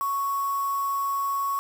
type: tone with quantisation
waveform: sine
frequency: 1108.7 Hz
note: C#6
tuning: in tune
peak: -24 dBFS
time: 0.01-1.59 s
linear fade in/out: 0 ms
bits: 6
effects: none